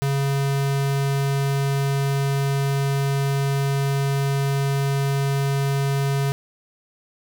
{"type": "tone", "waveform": "square", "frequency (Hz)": 138.59, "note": "C#3", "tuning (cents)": 0, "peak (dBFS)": -20, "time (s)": [0.02, 6.32], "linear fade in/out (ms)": 0, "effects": []}